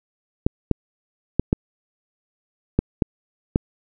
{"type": "clicks", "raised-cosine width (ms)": 3, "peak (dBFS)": -3, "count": 7, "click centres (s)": [0.465, 0.713, 1.396, 1.529, 2.79, 3.022, 3.559], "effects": []}